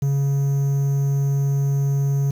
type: tone with quantisation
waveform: triangle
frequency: 139.2 Hz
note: C#3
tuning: 8 cents sharp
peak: -15 dBFS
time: 0.02-2.31 s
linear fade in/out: 5 ms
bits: 7
effects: none